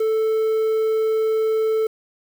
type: tone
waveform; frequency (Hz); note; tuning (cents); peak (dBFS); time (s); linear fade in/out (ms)
triangle; 440; A4; 0; -15; 0-1.87; 5
effects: 7-bit